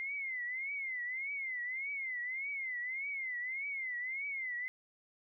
sine tone with vibrato, 2093 Hz, C7, in tune, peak -36 dBFS, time 0-4.68 s, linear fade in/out 0 ms, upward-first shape triangle, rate 1.7 Hz, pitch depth 160 cents each way, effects none

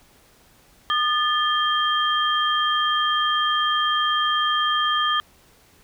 sine tone cluster, 1220 / 1748 / 3188 Hz, D#6 / A6 / G7, -34 / -12 / +28 cents, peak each -21 / -26 / -23 dBFS, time 0.9-5.2 s, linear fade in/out 0 ms, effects pink hiss -55 dBFS RMS until 5.83 s

